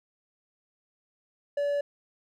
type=tone; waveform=triangle; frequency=574 Hz; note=D5; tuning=40 cents flat; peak=-23 dBFS; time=1.57-1.81 s; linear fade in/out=5 ms; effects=none